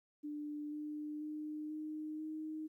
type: tone with pitch steps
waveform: sine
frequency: 296.7 / 300.3 / 304 / 307.7 / 311.5 Hz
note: D4 / D4 / D#4 / D#4 / D#4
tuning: +18 / +39 / -40 / -19 / +2 cents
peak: -40 dBFS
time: 0.23-2.68 s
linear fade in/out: 20 ms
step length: 490 ms
effects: 13-bit